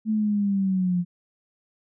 sine linear sweep, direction down, 220 to 174 Hz, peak -20 dBFS, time 0.05-1.05 s, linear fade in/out 50 ms, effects none

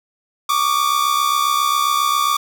45% pulse tone pair together, 1132.6 / 1200 Hz, C#6 / D6, +37 / +37 cents, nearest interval minor second, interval 100 cents, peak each -18 dBFS, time 0.49-2.37 s, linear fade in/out 5 ms, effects none

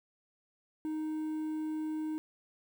triangle tone with quantisation, 311.1 Hz, D#4, in tune, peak -31 dBFS, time 0.85-2.18 s, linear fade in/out 0 ms, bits 10, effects none

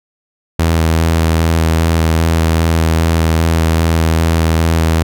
sawtooth tone with vibrato, 81.6 Hz, E2, 17 cents flat, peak -6 dBFS, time 0.59-5.03 s, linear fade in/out 5 ms, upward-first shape square, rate 2.5 Hz, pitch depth 12 cents each way, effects none

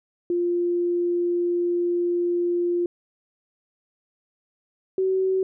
sine tone pair in turn, 349.2 / 378.3 Hz, F4 / F#4, 0 / +38 cents, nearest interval minor second, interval 138 cents, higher second, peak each -20 / -19 dBFS, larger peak second, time 0.3-2.86 / 4.98-5.43 s, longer first, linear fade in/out 2 ms, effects none

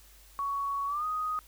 sine tone with pitch glide, 1118 to 1247.7 Hz, C#6 to D#6, +14 to +4 cents, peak -29 dBFS, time 0.39-1.39 s, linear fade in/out 0 ms, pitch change +190 cents, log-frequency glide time 0.87-1.05 s, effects added 50 Hz sine -56 dBFS peak until 1.47 s + white hiss -58 dBFS RMS until 1.47 s

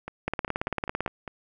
two click trains, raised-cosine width 0.5 ms, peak -12 / -20 dBFS, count 15 / 7, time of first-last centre 0.28-1.062 / 0.08-1.278 s, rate 17.9 / 5.01 Hz, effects none

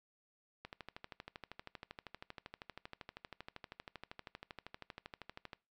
click train, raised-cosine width 0.3 ms, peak -30 dBFS, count 63, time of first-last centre 0.65-5.532 s, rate 12.7 Hz, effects noise-tail reverb RT60 0.3 s tail -22 dB re dry

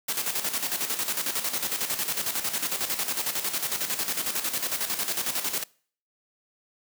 white noise with tremolo, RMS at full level -27 dBFS, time 0.08-5.64 s, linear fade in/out 10 ms, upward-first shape square, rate 11 Hz, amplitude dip 60%, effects noise-tail reverb RT60 0.5 s tail -24 dB re dry + high-pass 150 Hz 12 dB/octave

